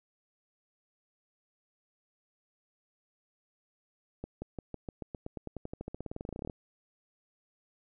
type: accelerating click train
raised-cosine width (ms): 2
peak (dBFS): -25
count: 30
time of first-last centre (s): 4.24-6.498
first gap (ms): 180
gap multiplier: 0.93
effects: none